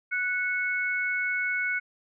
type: tone pair together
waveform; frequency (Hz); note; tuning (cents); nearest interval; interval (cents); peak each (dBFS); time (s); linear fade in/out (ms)
sine; 1480 / 2205; F#6 / C#7; 0 / -10; perfect fifth; 690; -28; 0.11-1.8; 20
effects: none